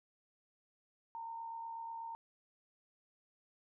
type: tone with amplitude modulation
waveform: sine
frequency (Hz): 916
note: A#5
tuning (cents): -31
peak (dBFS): -40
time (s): 1.15-2.15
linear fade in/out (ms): 0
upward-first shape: sine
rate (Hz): 68.2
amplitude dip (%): 40
effects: none